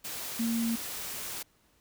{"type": "tone in noise", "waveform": "sine", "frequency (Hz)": 229.9, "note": "A#3", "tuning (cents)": -24, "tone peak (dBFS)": -27, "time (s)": [0.39, 0.76], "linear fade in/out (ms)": 10, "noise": "white", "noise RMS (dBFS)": -38, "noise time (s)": [0.04, 1.43], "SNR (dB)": 8, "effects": ["pink hiss -67 dBFS RMS until 1.8 s"]}